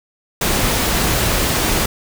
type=noise; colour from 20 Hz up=pink; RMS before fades=-17 dBFS; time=0.41-1.86 s; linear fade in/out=5 ms; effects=none